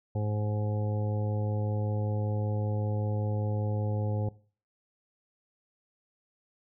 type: harmonic tone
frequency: 105.2 Hz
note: G#2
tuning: 23 cents sharp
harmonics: 1 / 2 / 3 / 4 / 5 / 7 / 8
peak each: -28 / -38 / -43 / -41 / -39 / -45 / -46 dBFS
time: 0.15-4.29 s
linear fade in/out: 5 ms
effects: noise-tail reverb RT60 0.4 s tail -19 dB re dry